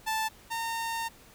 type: tone pair in turn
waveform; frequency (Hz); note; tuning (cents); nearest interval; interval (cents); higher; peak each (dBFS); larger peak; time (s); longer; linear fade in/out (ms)
sawtooth; 880 / 914.8; A5 / A#5; 0 / -33; minor second; 67; second; -24 / -27; first; 0.06-0.29 / 0.5-1.09; second; 20
effects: pink hiss -55 dBFS RMS until 1.34 s